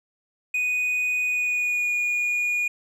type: tone with pitch glide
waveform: triangle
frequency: 2484 to 2443 Hz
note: D#7 to D#7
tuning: -3 to -32 cents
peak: -20 dBFS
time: 0.54-2.68 s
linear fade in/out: 5 ms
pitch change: -29 cents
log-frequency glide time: 1.24-1.94 s
effects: none